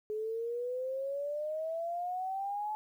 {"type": "exponential sweep", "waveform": "sine", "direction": "up", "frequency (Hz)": [423.7, 859], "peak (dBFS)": -33, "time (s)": [0.1, 2.75], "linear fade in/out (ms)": 0, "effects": ["11-bit"]}